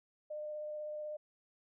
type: tone with vibrato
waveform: sine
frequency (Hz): 604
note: D5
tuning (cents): +48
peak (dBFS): -39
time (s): 0.3-1.17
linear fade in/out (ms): 10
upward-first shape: square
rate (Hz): 16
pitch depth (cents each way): 8
effects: none